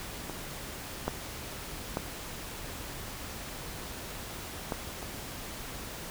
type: clicks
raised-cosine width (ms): 1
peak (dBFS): -23 / -14 / -16 / -17 / -26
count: 5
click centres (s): 0.297 / 1.08 / 1.971 / 4.722 / 5.028
effects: pink hiss -41 dBFS RMS until 6.1 s